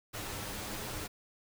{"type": "noise with comb filter", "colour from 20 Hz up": "pink", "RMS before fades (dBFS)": -40, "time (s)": [0.13, 1.08], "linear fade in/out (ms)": 20, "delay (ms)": 9.7, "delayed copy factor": 0.5, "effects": []}